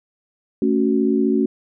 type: chord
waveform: sine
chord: F# minor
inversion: first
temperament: just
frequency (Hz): 222 / 277.5 / 370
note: A3 / C#4 / F#4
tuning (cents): +16 / +2 / 0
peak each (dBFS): -19 / -19 / -20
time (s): 0.62-1.46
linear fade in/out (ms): 2
effects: none